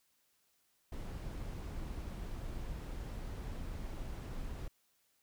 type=noise; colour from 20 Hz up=brown; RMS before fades=-42 dBFS; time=0.92-4.68 s; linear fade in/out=5 ms; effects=white hiss -75 dBFS RMS until 5.22 s